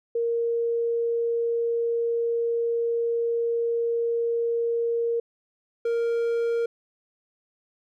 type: tone pair in turn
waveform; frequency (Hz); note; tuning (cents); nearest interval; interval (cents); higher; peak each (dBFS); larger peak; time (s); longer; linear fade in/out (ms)
sine / triangle; 466.2 / 466.2; A#4 / A#4; 0 / 0; unison; 0; neither; -22 / -20; second; 0.15-5.2 / 5.85-6.66; first; 5
effects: none